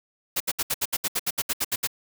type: noise bursts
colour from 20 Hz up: white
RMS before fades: -25 dBFS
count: 14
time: 0.36-1.873 s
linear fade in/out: 10 ms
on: 44 ms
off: 69 ms
effects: none